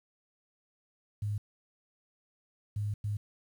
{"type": "tone bursts at uneven times", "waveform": "sine", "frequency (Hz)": 103.83, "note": "G#2", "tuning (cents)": 0, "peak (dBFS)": -30, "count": 3, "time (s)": [[1.22, 1.38], [2.76, 2.94], [3.04, 3.17]], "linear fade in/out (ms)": 5, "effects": ["10-bit"]}